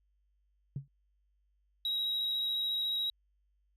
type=tone with exponential decay; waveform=sine; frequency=138.2 Hz; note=C#3; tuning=5 cents flat; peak=-29 dBFS; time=0.76-0.88 s; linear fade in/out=2 ms; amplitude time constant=26 ms
type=tone with vibrato; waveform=sine; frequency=3835 Hz; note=A#7; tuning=48 cents sharp; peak=-28 dBFS; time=1.85-3.1 s; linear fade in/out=2 ms; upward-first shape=square; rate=14 Hz; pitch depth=9 cents each way
effects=tanh soft clip ceiling -29 dBFS + added 50 Hz sine -70 dBFS peak until 3.76 s